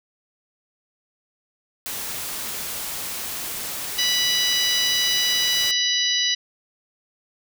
white noise, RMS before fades -30 dBFS, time 1.86-5.71 s, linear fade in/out 0 ms
harmonic tone, 984 Hz, B5, 7 cents flat, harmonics 2 / 3 / 4 / 5 / 6, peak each -28 / -24 / -23 / -26 / -28 dBFS, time 3.98-6.35 s, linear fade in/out 10 ms
effects none

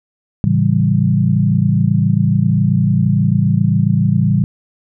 sine chord, A dominant seventh, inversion none, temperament equal with one note detuned, 110 / 137.71 / 164.81 / 196 Hz, A2 / C#3 / E3 / G3, 0 / -11 / 0 / 0 cents, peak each -16 dBFS, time 0.44-4.44 s, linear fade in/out 0 ms, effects none

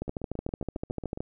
two click trains, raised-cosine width 2 ms, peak -23 / -18 dBFS, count 9 / 17, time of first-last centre 0.08-1.174 / 0.02-1.205 s, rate 7.31 / 13.5 Hz, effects none

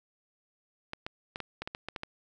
clicks, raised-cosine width 0.3 ms, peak -20 dBFS, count 10, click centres 0.934 / 1.065 / 1.359 / 1.403 / 1.62 / 1.675 / 1.749 / 1.886 / 1.962 / 2.034 s, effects none

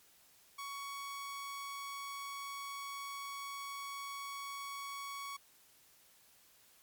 sawtooth tone, 1118 Hz, C#6, 14 cents sharp, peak -38 dBFS, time 0.58-5.37 s, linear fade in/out 10 ms, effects white hiss -65 dBFS RMS until 6.82 s + MP3 96 kbps

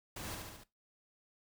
pink noise with echo, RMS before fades -44 dBFS, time 0.16-0.35 s, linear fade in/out 5 ms, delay 72 ms, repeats 4, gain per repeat -3 dB, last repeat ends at 0.638 s, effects noise-tail reverb RT60 0.2 s tail -18 dB re dry

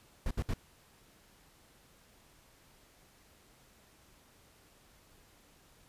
brown noise bursts, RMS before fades -32 dBFS, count 3, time 0.26-0.537 s, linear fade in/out 2 ms, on 49 ms, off 65 ms, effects pink hiss -63 dBFS RMS until 5.88 s + resampled to 32000 Hz

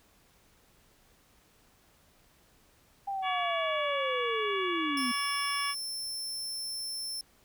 sine linear sweep, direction down, 802 to 236.2 Hz, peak -31 dBFS, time 3.07-5.12 s, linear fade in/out 10 ms
harmonic tone, 567 Hz, C#5, 39 cents sharp, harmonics 2 / 3 / 4 / 5 / 6, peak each -33 / -40 / -36 / -40 / -40 dBFS, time 3.22-5.75 s, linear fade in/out 50 ms
sawtooth tone, 5340 Hz, E8, 22 cents sharp, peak -32 dBFS, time 4.97-7.21 s, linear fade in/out 2 ms
effects pink hiss -64 dBFS RMS until 7.44 s

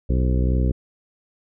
harmonic tone with a mistuned harmonic, 62.9 Hz, B1, 32 cents sharp, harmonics 1 / 2 / 3 / 4 / 5 / 6 / 7 / 8, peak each -18 / -24 / -28 / -30 / -32 / -34 / -35 / -36 dBFS, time 0.09-0.72 s, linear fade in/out 10 ms, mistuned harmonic 8, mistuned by +77 cents, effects none

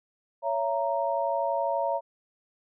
sine chord, A# diminished, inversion first, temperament just, 559.4 / 671.3 / 932.3 Hz, C#5 / E5 / A#5, +16 / +31 / 0 cents, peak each -29 dBFS, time 0.42-2.01 s, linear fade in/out 50 ms, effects none

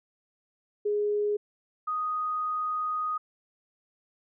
sine tone pair in turn, 415.3 / 1244.5 Hz, G#4 / D#6, 0 / 0 cents, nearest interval octave + perfect fifth, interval 1900 cents, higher second, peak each -24 / -27 dBFS, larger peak first, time 0.85-1.37 / 1.87-3.18 s, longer second, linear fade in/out 10 ms, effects none

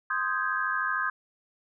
sine chord, Ab major seventh, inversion first, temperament equal, 1046.5 / 1244.5 / 1568 / 1661.2 Hz, C6 / Eb6 / G6 / Ab6, 0 / 0 / 0 / 0 cents, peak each -33 / -31 / -30 / -32 dBFS, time 0.1-1.1 s, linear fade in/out 5 ms, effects none

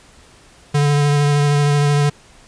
square tone with vibrato, 145.1 Hz, D3, 21 cents flat, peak -13 dBFS, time 0.74-2.1 s, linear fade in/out 10 ms, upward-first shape triangle, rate 13 Hz, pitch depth 19 cents each way, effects pink hiss -47 dBFS RMS until 2.47 s + resampled to 22050 Hz

